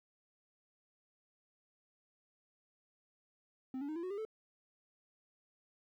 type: tone with pitch steps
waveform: triangle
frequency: 260.6 / 284.2 / 309.9 / 338 / 368.5 / 401.9 / 438.3 Hz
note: C4 / C#4 / D#4 / E4 / F#4 / G4 / A4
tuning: -7 / +43 / -7 / +43 / -7 / +43 / -7 cents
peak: -36 dBFS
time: 3.74-4.251 s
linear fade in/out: 2 ms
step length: 73 ms
effects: 13-bit